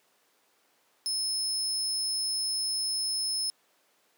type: tone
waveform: 30% pulse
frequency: 5210 Hz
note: E8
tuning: 21 cents flat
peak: -24 dBFS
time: 1.06-3.5 s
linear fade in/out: 0 ms
effects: pink hiss -67 dBFS RMS until 4.17 s + high-pass 400 Hz 12 dB/octave